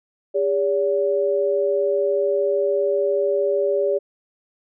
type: tone pair together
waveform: sine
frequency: 404 / 571 Hz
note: G#4 / D5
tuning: -48 / -49 cents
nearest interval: tritone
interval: 599 cents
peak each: -20 dBFS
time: 0.34-3.99 s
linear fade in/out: 20 ms
effects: none